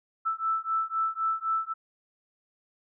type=beating tone pair; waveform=sine; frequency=1318.5 / 1322.4 Hz; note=E6 / E6; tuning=0 / +5 cents; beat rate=3.9 Hz; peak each=-29 dBFS; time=0.25-1.74 s; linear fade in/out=20 ms; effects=none